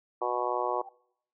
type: harmonic tone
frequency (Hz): 122.7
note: B2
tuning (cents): -11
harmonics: 3 / 4 / 5 / 6 / 7 / 8 / 9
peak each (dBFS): -35 / -35 / -35 / -35 / -35 / -35 / -35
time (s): 0.21-0.82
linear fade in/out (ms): 10
type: tone with exponential growth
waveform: sine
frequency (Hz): 780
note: G5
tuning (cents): -9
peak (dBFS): -39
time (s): 0.74-0.89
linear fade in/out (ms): 5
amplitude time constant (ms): 31
effects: noise-tail reverb RT60 0.7 s tail -24 dB re dry